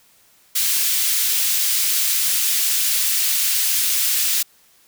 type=high-pass noise; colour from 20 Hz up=white; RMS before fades=-19 dBFS; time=0.55-4.43 s; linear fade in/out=10 ms; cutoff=2500 Hz; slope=12 dB/octave; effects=white hiss -55 dBFS RMS until 4.87 s